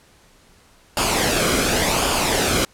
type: noise with flanger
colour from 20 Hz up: pink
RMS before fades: -19 dBFS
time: 0.97-2.65 s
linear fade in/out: 2 ms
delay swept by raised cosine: 0.5 to 1.12 ms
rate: 0.9 Hz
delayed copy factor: -0.55
effects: pink hiss -53 dBFS RMS until 2.73 s + low-pass 11000 Hz 12 dB/octave